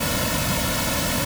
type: noise with comb filter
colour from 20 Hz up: pink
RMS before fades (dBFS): -23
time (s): 0-1.25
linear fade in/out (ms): 10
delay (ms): 2.5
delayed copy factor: -0.85
effects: none